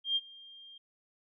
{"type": "tone with ADSR envelope", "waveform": "sine", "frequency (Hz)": 3200, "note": "G7", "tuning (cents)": 35, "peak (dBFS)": -25, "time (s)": [0.04, 0.78], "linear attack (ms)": 120, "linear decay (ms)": 39, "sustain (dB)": -24, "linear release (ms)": 6, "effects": []}